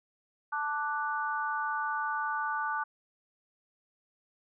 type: chord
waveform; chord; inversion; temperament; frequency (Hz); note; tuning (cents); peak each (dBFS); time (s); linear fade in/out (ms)
sine; D major; second; equal; 880 / 1174.7 / 1480; A5 / D6 / F#6; 0 / 0 / 0; -34; 0.52-2.84; 10
effects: none